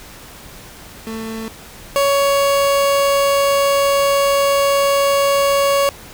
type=tone pair in turn; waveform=30% pulse; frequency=222.9 / 558.9 Hz; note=A3 / C#5; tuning=+23 / +14 cents; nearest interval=octave + major third; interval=1591 cents; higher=second; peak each=-22 / -10 dBFS; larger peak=second; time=1.07-1.48 / 1.96-5.89 s; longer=second; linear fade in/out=0 ms; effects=pink hiss -38 dBFS RMS until 6.13 s